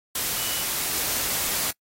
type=tone in noise; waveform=sine; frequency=2960 Hz; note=F#7; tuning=in tune; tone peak=-34 dBFS; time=0.38-0.63 s; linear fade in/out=5 ms; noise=white; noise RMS=-26 dBFS; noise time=0.15-1.71 s; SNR=-11 dB; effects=noise-tail reverb RT60 0.1 s tail -25 dB re dry + AAC 48 kbps